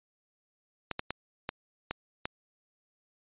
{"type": "clicks", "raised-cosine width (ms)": 0.3, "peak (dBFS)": -16, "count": 6, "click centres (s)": [0.913, 0.994, 1.106, 1.491, 1.91, 2.255], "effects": ["resampled to 8000 Hz"]}